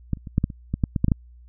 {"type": "clicks", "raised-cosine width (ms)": 5, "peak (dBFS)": [-10, -30, -23, -6, -8, -23, -11, -7, -10, -6, -8, -6], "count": 12, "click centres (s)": [0.133, 0.172, 0.272, 0.381, 0.441, 0.502, 0.74, 0.838, 0.962, 1.044, 1.083, 1.118], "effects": ["added 60 Hz sine -45 dBFS peak until 1.48 s"]}